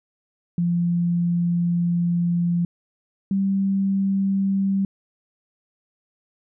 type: tone pair in turn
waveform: sine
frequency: 172.9 / 194.92 Hz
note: F3 / G3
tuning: -17 / -10 cents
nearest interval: major second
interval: 207 cents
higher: second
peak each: -18 dBFS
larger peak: neither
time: 0.58-2.65 / 3.31-4.85 s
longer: first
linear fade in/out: 2 ms
effects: none